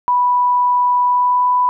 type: tone with pitch glide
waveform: sine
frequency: 985 to 992.4 Hz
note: B5 to B5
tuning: -5 to +8 cents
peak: -11 dBFS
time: 0.08-1.69 s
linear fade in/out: 0 ms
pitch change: +13 cents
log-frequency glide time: 1.05-1.48 s
effects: none